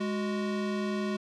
square tone pair together, 207.7 / 369.8 Hz, G#3 / F#4, 0 / -1 cents, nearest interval minor seventh, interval 999 cents, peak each -31 / -35 dBFS, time 0-1.17 s, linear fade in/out 10 ms, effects low-pass 5000 Hz 12 dB/octave

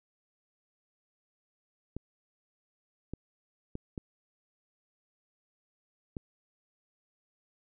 clicks, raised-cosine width 3 ms, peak -24 dBFS, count 5, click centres 1.966 / 3.136 / 3.754 / 3.978 / 6.168 s, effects none

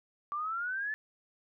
sine exponential sweep, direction up, 1156 to 1760 Hz, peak -32 dBFS, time 0.32-0.94 s, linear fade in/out 0 ms, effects none

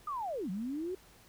sine linear two-way sweep, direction down then up, 1244.5 to 174.61 to 383.7 Hz, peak -34 dBFS, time 0.07-0.95 s, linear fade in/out 5 ms, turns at 0.5 s, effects added 50 Hz sine -68 dBFS peak until 1.28 s + pink hiss -60 dBFS RMS until 1.28 s

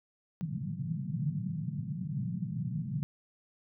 white band-pass noise, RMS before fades -35 dBFS, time 0.41-3.03 s, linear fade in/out 0 ms, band 120 to 180 Hz, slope 48 dB/octave, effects none

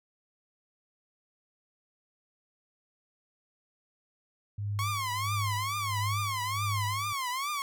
sine tone with tremolo, 102.5 Hz, G#2, 22 cents flat, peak -29 dBFS, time 4.58-7.13 s, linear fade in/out 5 ms, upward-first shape sine, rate 1.5 Hz, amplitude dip 70%
sawtooth tone with vibrato, 1085 Hz, C#6, 37 cents flat, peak -27 dBFS, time 4.79-7.62 s, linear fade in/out 0 ms, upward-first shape triangle, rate 2.3 Hz, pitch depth 200 cents each way
effects none

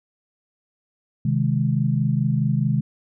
sine chord, Ab major, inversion first, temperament equal, 130.81 / 155.56 / 207.7 Hz, C3 / Eb3 / Ab3, 0 / 0 / 0 cents, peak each -21 / -22 / -24 dBFS, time 1.25-2.81 s, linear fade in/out 5 ms, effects none

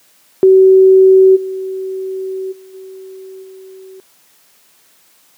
sine tone with level steps, 379.6 Hz, F#4, 44 cents sharp, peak -3 / -19 / -36 / -30 / -33 dBFS, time 0.43-4 s, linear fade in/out 0 ms, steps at 1.35 / 2.51 / 2.73 / 3.42 s, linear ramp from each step 20 ms, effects white hiss -51 dBFS RMS until 5.37 s + high-pass 150 Hz 12 dB/octave

